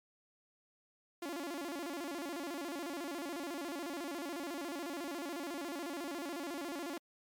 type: tone with vibrato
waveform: sawtooth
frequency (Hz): 312.4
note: D#4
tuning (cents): +7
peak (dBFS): -35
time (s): 1.22-6.98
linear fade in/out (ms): 5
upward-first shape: square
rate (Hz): 14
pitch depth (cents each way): 180
effects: MP3 96 kbps